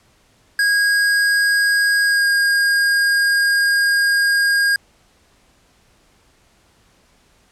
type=tone with pitch glide; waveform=square; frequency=1639 to 1623.9 Hz; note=G#6 to G#6; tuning=-23 to -39 cents; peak=-14 dBFS; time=0.59-4.76 s; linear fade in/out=2 ms; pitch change=-16 cents; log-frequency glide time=2.05-2.26 s; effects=pink hiss -56 dBFS RMS until 7.51 s + low-pass 10000 Hz 12 dB/octave